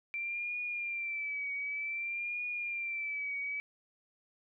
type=tone with vibrato; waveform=sine; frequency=2349 Hz; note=D7; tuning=in tune; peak=-34 dBFS; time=0.14-3.6 s; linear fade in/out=0 ms; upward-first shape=triangle; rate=0.54 Hz; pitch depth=74 cents each way; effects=none